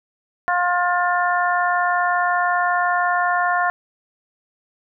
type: harmonic tone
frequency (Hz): 354.6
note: F4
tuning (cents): +26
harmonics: 2 / 3 / 4 / 5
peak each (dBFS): -20 / -22 / -23 / -24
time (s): 0.48-3.7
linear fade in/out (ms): 0
effects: none